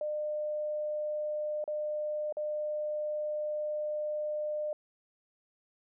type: tone with dropouts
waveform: sine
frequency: 603 Hz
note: D5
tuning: 46 cents sharp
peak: -31 dBFS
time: 0.01-4.73 s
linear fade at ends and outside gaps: 2 ms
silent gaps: 1.641-1.677 / 2.325-2.369 s
effects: none